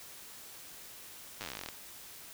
slowing click train, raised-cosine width 0.2 ms, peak -22 dBFS, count 18, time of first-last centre 1.41-1.688 s, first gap 9 ms, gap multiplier 1.07, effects white hiss -50 dBFS RMS until 2.33 s

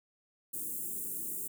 white band-stop noise, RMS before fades -38 dBFS, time 0.53-1.48 s, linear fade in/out 10 ms, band 420 to 7700 Hz, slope 48 dB/octave, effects high-pass 150 Hz 12 dB/octave

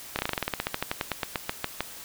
slowing click train, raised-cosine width 0.3 ms, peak -10 dBFS, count 22, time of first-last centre 0.16-1.806 s, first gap 29 ms, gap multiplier 1.09, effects white hiss -43 dBFS RMS until 2.04 s

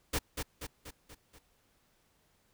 pink noise with echo, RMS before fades -31 dBFS, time 0.13-0.19 s, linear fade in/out 10 ms, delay 240 ms, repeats 5, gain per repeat -5 dB, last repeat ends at 1.39 s, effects pink hiss -71 dBFS RMS until 2.53 s

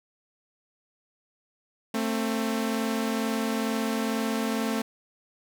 sawtooth tone pair together, 222.8 / 265 Hz, A3 / C4, +22 / +22 cents, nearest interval minor third, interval 300 cents, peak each -23 / -27 dBFS, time 1.94-4.82 s, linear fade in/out 5 ms, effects none

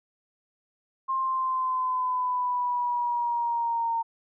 sine exponential sweep, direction down, 1062 to 916 Hz, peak -24 dBFS, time 1.08-4.03 s, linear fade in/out 20 ms, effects none

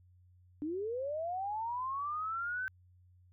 sine linear sweep, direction up, 286.9 to 1544 Hz, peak -34 dBFS, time 0.62-2.68 s, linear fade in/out 0 ms, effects added 90 Hz sine -60 dBFS peak until 3.32 s

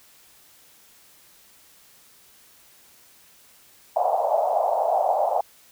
white band-pass noise, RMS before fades -22 dBFS, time 3.96-5.41 s, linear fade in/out 5 ms, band 600 to 800 Hz, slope 48 dB/octave, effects white hiss -54 dBFS RMS until 5.71 s

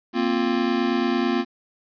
square chord, Bb suspended second, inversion none, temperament just, 233.1 / 262.2 / 349.6 Hz, Bb3 / C4 / F4, 0 / +4 / +2 cents, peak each -25 dBFS, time 0.13-1.45 s, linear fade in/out 50 ms, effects resampled to 11025 Hz + 9-bit

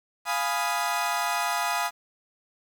30% pulse chord, F half-diminished seventh, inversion none, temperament equal, 698.5 / 830.6 / 987.8 / 1244.5 Hz, F5 / Ab5 / Cb6 / Eb6, 0 / 0 / 0 / 0 cents, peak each -28 dBFS, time 0.25-1.91 s, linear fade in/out 50 ms, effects 9-bit

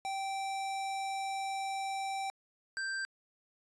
square tone pair in turn, 779 / 1570.7 Hz, G5 / G6, -11 / +3 cents, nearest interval octave, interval 1214 cents, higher second, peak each -35 / -35 dBFS, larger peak neither, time 0.05-2.3 / 2.77-3.05 s, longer first, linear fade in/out 0 ms, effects resampled to 22050 Hz

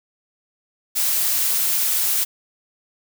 blue noise, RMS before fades -20 dBFS, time 0.95-2.25 s, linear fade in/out 20 ms, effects none

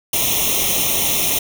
white noise with comb filter, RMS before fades -18 dBFS, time 0.13-1.39 s, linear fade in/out 5 ms, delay 0.32 ms, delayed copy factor +0.9, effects none

